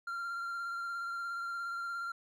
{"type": "tone with vibrato", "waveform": "triangle", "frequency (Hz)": 1382, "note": "F6", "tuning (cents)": -19, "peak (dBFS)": -34, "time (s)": [0.07, 2.12], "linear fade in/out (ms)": 5, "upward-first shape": "sine", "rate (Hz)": 17, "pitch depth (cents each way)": 19, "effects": []}